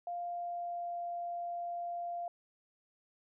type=tone with pitch glide; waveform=sine; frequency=699 to 694.6 Hz; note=F5 to F5; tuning=+1 to -10 cents; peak=-36 dBFS; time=0.07-2.28 s; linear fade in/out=2 ms; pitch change=-11 cents; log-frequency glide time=0.2-1.01 s; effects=none